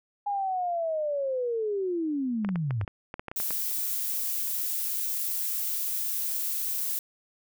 sine linear sweep, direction down, 824 to 92 Hz, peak -26 dBFS, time 0.26-2.85 s, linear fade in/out 10 ms
clicks, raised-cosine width 0.5 ms, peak -21 dBFS, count 12, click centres 2.448 / 2.49 / 2.558 / 2.708 / 2.813 / 2.878 / 3.141 / 3.195 / 3.283 / 3.315 / 3.401 / 3.507 s
violet noise, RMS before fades -30 dBFS, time 3.36-6.99 s, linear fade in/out 2 ms
effects none

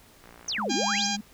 click train, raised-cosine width 0.5 ms, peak -33 dBFS, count 23, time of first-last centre 0.24-0.617 s, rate 58.4 Hz
sine exponential two-way sweep, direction down then up, 6645 to 230 to 6645 Hz, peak -27 dBFS, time 0.48-1.07 s, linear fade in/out 5 ms, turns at 0.73 s
sine tone with vibrato, 207.7 Hz, G#3, in tune, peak -32 dBFS, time 0.58-1.21 s, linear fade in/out 5 ms, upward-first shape sine, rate 10 Hz, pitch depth 47 cents each way
harmonic tone, 806 Hz, G5, 48 cents sharp, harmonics 1 / 2 / 3 / 4 / 5 / 6 / 7 / 8 / 9, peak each -32 / -37 / -36 / -34 / -36 / -33 / -38 / -35 / -40 dBFS, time 0.69-1.17 s, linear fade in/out 20 ms
effects pink hiss -55 dBFS RMS until 1.33 s

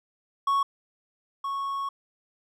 triangle tone pair in turn, 1108.7 / 1104.4 Hz, C#6 / C#6, 0 / -7 cents, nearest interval unison, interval 7 cents, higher first, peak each -19 / -26 dBFS, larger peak first, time 0.47-0.63 / 1.44-1.89 s, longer second, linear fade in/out 5 ms, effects none

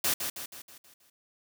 white noise with echo, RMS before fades -27 dBFS, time 0.04-0.14 s, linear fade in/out 5 ms, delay 160 ms, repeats 6, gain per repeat -6 dB, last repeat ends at 1.1 s, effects none

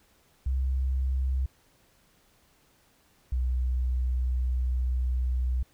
sine tone pair in turn, 65.41 / 62.64 Hz, C2 / B1, 0 / +25 cents, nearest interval minor second, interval 75 cents, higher first, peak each -24 dBFS, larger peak neither, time 0.46-1.46 / 3.32-5.63 s, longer second, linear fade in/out 5 ms, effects pink hiss -64 dBFS RMS until 5.73 s

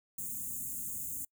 white band-stop noise, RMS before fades -39 dBFS, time 0.18-1.25 s, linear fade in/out 5 ms, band 290 to 6600 Hz, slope 96 dB/octave, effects noise-tail reverb RT60 0.1 s tail -26 dB re dry

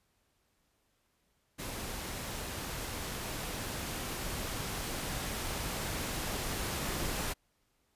pink noise with level ramp, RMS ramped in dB -40 to -35 dBFS, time 1.58-7.34 s, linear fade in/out 20 ms, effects pink hiss -75 dBFS RMS until 7.95 s + resampled to 32000 Hz

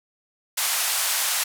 white band-pass noise, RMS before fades -24 dBFS, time 0.57-1.44 s, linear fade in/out 10 ms, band 680 to 13000 Hz, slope 24 dB/octave, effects none

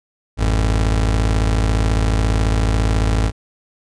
30% pulse tone pair together, 54.36 / 90.6 Hz, A1 / F#2, -20 / -36 cents, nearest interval major sixth, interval 884 cents, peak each -12 / -21 dBFS, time 0.37-3.32 s, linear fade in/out 50 ms, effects resampled to 22050 Hz

